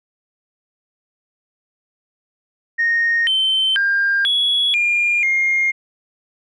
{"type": "tone with pitch steps", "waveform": "sine", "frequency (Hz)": [1855, 3089, 1601, 3366, 2409, 2129], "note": ["A#6", "G7", "G6", "G#7", "D7", "C7"], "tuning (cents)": [-9, -26, 36, 23, 43, 30], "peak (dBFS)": -13, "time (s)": [2.78, 5.72], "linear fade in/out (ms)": 20, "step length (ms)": 490, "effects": ["tanh soft clip ceiling -10 dBFS"]}